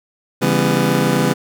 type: chord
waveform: 25% pulse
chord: C# half-diminished seventh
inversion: none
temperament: just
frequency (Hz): 138.59 / 166.31 / 199.57 / 249.5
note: C#3 / E3 / G3 / B3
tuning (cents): 0 / +16 / +31 / +18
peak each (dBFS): -16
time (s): 0.41-1.34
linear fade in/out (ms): 20
effects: none